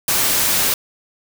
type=noise; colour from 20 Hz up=white; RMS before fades=-17 dBFS; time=0.08-0.74 s; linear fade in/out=2 ms; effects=none